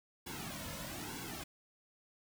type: noise with flanger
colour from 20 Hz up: pink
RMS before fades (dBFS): -44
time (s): 0.26-1.44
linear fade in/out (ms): 10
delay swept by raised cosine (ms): 1.6 to 2.6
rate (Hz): 1.1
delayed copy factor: -0.85
effects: none